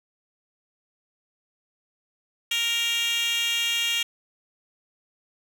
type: tone with high-pass filter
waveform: 10% pulse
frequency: 466.2 Hz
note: A#4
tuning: in tune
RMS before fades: -25 dBFS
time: 2.51-4.03 s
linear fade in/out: 5 ms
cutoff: 3000 Hz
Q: 3.5
effects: none